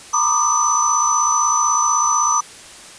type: tone cluster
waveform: sine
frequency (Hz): 932 / 1004 / 1169 / 1225 / 6010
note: A#5 / B5 / D6 / D#6 / F#8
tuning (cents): -1 / +28 / -8 / -27 / +26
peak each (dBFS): -23 / -24 / -20 / -20 / -18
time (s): 0.13-2.41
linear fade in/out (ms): 10
effects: white hiss -39 dBFS RMS until 2.98 s + resampled to 22050 Hz